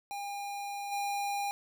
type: tone with level steps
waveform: square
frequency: 807 Hz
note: G#5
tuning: 50 cents flat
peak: -37 / -32 dBFS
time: 0.11-1.51 s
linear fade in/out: 0 ms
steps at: 0.91 s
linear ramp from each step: 20 ms
effects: none